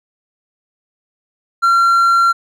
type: tone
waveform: triangle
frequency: 1370 Hz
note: F6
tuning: 34 cents flat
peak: -7 dBFS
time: 1.62-2.33 s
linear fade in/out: 20 ms
effects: none